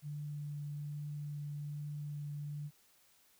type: tone with vibrato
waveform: sine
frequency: 146.83 Hz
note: D3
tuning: in tune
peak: -39 dBFS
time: 0.02-2.71 s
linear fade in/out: 50 ms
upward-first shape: triangle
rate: 1.2 Hz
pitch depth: 10 cents each way
effects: white hiss -68 dBFS RMS until 3.39 s